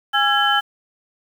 sine tone cluster, 819 / 1353 / 1661 / 3055 Hz, G#5 / E6 / G#6 / G7, -24 / +45 / 0 / -45 cents, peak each -20 dBFS, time 0.13-0.61 s, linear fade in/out 20 ms, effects 7-bit

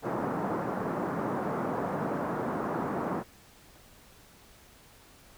pink band-pass noise, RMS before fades -32 dBFS, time 0.02-3.24 s, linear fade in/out 50 ms, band 150 to 1300 Hz, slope 24 dB/octave, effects pink hiss -56 dBFS RMS until 5.37 s

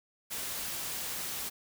white noise, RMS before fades -37 dBFS, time 0.3-1.5 s, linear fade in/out 20 ms, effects none

